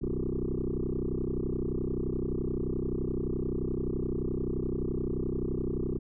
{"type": "tone with frequency modulation", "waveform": "sine", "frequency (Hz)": 196, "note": "G3", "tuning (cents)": 0, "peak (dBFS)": -27, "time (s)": [0.01, 5.99], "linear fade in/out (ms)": 20, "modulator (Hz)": 31.6, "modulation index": 6.7, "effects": ["tanh soft clip ceiling -24 dBFS"]}